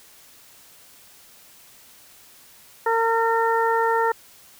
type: harmonic tone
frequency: 456.1 Hz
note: A#4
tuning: 38 cents flat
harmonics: 1 / 2 / 3 / 4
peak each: -22 / -21 / -26 / -28 dBFS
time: 2.86-4.12 s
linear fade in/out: 5 ms
effects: white hiss -50 dBFS RMS until 4.59 s